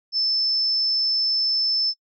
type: tone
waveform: sine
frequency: 5274 Hz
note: E8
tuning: in tune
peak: -19 dBFS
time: 0.12-1.94 s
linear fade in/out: 50 ms
effects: noise-tail reverb RT60 0.1 s tail -23 dB re dry